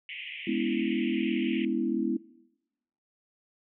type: band-pass noise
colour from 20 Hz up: pink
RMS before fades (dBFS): -40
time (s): 0.09-1.65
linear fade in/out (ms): 2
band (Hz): 2000 to 3100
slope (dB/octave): 96
type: chord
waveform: sine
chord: C# minor seventh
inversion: second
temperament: equal with one note detuned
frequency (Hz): 207.7 / 246.9 / 283.5 / 329.6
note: G#3 / B3 / C#4 / E4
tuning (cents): 0 / 0 / +39 / 0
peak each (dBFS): -32 / -30 / -34 / -30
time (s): 0.47-2.17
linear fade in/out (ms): 5
effects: noise-tail reverb RT60 0.9 s tail -20 dB re dry